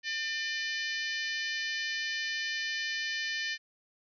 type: harmonic tone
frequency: 599 Hz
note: D5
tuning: 34 cents sharp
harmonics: 3 / 4 / 5 / 6 / 7 / 8 / 9 / 10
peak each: -34 / -40 / -40 / -45 / -42 / -42 / -48 / -47 dBFS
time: 0.03-3.58 s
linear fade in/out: 50 ms
effects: none